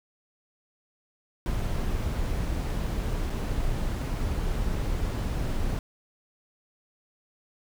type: noise with dropouts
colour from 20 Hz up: brown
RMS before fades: -28 dBFS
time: 1.46-5.79 s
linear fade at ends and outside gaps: 0 ms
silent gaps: 3.297-3.302 s
effects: none